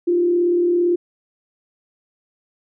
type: tone with frequency modulation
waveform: sine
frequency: 349.2 Hz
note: F4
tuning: in tune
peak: -14 dBFS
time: 0.07-0.96 s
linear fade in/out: 10 ms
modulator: 37.7 Hz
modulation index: 0.35
effects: none